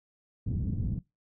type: low-pass noise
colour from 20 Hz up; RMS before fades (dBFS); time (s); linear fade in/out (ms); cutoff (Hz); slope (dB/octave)
white; -31; 0.46-0.99; 5; 190; 24
effects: noise-tail reverb RT60 0.2 s tail -21 dB re dry